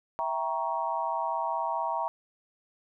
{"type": "chord", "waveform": "sine", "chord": "E diminished seventh", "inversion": "none", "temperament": "equal with one note detuned", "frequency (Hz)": [659.3, 784, 939.9, 1108.7], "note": ["E5", "G5", "Bb5", "Db6"], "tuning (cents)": [0, 0, 14, 0], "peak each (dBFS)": [-34, -35, -30, -36], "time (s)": [0.19, 2.08], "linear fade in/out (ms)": 0, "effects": []}